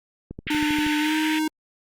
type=click train; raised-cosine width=3 ms; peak=-21 dBFS; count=8; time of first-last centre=0.31-0.866 s; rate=12.6 Hz
type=band-pass noise; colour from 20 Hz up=pink; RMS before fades=-30 dBFS; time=0.47-1.39 s; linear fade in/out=5 ms; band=1600 to 3400 Hz; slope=48 dB/octave
type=tone with pitch glide; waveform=square; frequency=300.6 to 311 Hz; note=D4 to D#4; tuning=+40 to -1 cents; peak=-22 dBFS; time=0.5-1.48 s; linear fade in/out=5 ms; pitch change=+59 cents; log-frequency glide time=0.99-1.14 s
effects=Opus 32 kbps